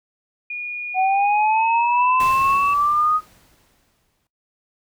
sine tone with pitch glide, 2441 to 2647 Hz, D#7 to E7, -34 to +7 cents, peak -25 dBFS, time 0.5-2.74 s, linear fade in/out 5 ms, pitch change +141 cents, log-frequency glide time 1.06-2.04 s
sine linear sweep, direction up, 741 to 1256 Hz, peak -15 dBFS, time 0.94-3.21 s, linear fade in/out 50 ms
pink noise with exponential decay, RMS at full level -31 dBFS, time 2.2-4.27 s, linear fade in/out 1 ms, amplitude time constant 450 ms
effects noise-tail reverb RT60 0.2 s tail -20 dB re dry

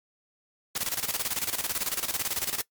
white noise with tremolo, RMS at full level -28 dBFS, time 0.75-2.62 s, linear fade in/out 5 ms, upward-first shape square, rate 18 Hz, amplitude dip 75%, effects noise-tail reverb RT60 0.1 s tail -20 dB re dry + MP3 96 kbps

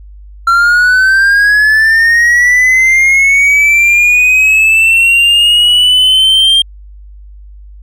triangle linear sweep, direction up, 1358 to 3200 Hz, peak -3 dBFS, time 0.47-6.62 s, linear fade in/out 5 ms, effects added 50 Hz sine -30 dBFS peak until 7.82 s

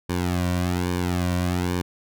sawtooth tone with flanger, 89.2 Hz, F2, 37 cents sharp, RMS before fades -24 dBFS, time 0.09-1.82 s, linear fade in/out 10 ms, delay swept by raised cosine 1.5 to 2.39 ms, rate 1.2 Hz, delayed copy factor -0.95, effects none

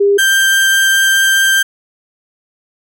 sine / 35% pulse tone pair in turn, 402.1 / 1576.2 Hz, G4 / G6, +44 / +9 cents, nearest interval 2 octaves, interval 2365 cents, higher second, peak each -7 dBFS, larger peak neither, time 0-0.18 / 0.18-1.63 s, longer second, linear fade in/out 10 ms, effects none

